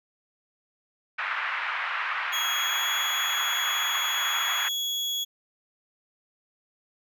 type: band-pass noise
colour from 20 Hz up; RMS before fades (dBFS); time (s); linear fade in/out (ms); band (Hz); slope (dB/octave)
pink; -30; 1.18-4.69; 10; 1100 to 2400; 24
type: tone with pitch glide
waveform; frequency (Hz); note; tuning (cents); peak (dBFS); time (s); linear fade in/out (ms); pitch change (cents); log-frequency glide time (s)
35% pulse; 3322 to 3351; G#7 to G#7; 0 to +15; -25; 2.32-5.25; 20; +15; 2.5-2.91
effects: none